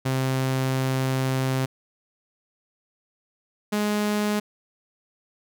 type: tone pair in turn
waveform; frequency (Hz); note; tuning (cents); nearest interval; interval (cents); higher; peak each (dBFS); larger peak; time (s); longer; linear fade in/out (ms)
sawtooth; 131.6 / 208.9; C3 / G#3; +10 / +10; minor sixth; 800; second; -18; neither; 0.05-1.66 / 3.72-4.4; first; 10
effects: none